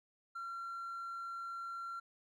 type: tone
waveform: triangle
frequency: 1368 Hz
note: F6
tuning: 36 cents flat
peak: -38 dBFS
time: 0.35-2 s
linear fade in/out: 10 ms
effects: tanh soft clip ceiling -36 dBFS